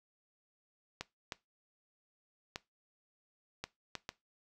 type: clicks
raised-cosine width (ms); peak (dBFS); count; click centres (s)
0.2; -21; 6; 1.01 / 1.322 / 2.559 / 3.64 / 3.953 / 4.091
effects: noise-tail reverb RT60 0.2 s tail -19 dB re dry